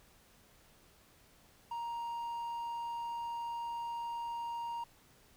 triangle tone, 937 Hz, A#5, 9 cents sharp, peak -35 dBFS, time 1.71-4.84 s, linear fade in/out 5 ms, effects pink hiss -64 dBFS RMS until 5.36 s

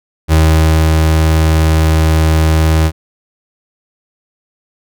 35% pulse tone with ADSR envelope, 79.3 Hz, D#2, 33 cents sharp, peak -4 dBFS, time 0.28-2.92 s, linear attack 46 ms, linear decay 550 ms, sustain -2 dB, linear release 61 ms, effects none

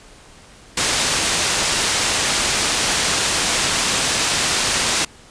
white low-pass noise, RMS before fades -19 dBFS, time 0.77-5.05 s, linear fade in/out 5 ms, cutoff 7500 Hz, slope 12 dB/octave, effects pink hiss -45 dBFS RMS until 5.3 s + resampled to 22050 Hz

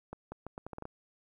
accelerating click train, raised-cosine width 1 ms, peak -27 dBFS, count 9, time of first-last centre 0.13-0.854 s, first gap 190 ms, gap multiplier 0.77, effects 11-bit

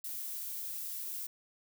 violet noise, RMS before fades -40 dBFS, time 0.04-1.27 s, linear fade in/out 5 ms, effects none

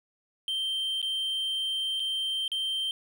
triangle tone with dropouts, 3136 Hz, G7, in tune, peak -26 dBFS, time 0.48-2.91 s, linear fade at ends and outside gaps 1 ms, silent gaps 1.016-1.027 / 1.997-2.001 / 2.479-2.517 s, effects none

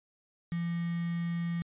sine tone with quantisation, 170 Hz, F3, 46 cents flat, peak -30 dBFS, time 0.52-1.62 s, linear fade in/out 0 ms, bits 7, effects resampled to 8000 Hz

